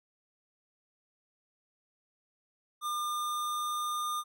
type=tone with pitch glide; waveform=square; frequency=1203 to 1211.4 Hz; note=D6 to D#6; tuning=+41 to -47 cents; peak=-32 dBFS; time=2.81-4.24 s; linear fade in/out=50 ms; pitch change=+12 cents; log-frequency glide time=2.93-4.07 s; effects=none